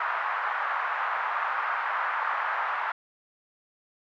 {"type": "band-pass noise", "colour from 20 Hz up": "white", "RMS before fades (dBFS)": -29, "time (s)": [0, 2.92], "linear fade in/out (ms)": 5, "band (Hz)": [870, 1500], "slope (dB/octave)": 24, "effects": []}